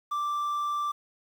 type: tone with quantisation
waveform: triangle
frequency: 1174.7 Hz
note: D6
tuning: in tune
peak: -25 dBFS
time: 0.11-0.92 s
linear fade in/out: 10 ms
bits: 9
effects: none